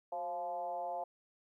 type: tone with frequency modulation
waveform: sine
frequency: 698.5 Hz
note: F5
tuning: in tune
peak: -36 dBFS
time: 0.12-1.04 s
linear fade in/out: 5 ms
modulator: 166 Hz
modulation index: 1
effects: 13-bit